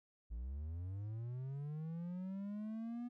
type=linear sweep; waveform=triangle; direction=up; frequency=53.2 to 244.6 Hz; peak=-39 dBFS; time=0.3-3.09 s; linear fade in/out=20 ms; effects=none